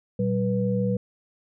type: tone cluster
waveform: sine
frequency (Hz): 117.9 / 191.2 / 489.4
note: A#2 / G3 / B4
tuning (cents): +20 / -43 / -16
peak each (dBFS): -27 / -24 / -27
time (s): 0.19-0.97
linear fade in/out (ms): 5
effects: none